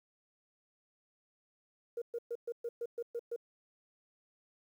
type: tone bursts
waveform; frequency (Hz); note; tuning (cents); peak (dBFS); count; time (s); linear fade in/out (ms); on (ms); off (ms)
sine; 470.9; A#4; +18; -34; 9; 1.97-3.362; 5; 48; 120
effects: tanh soft clip ceiling -30 dBFS + 11-bit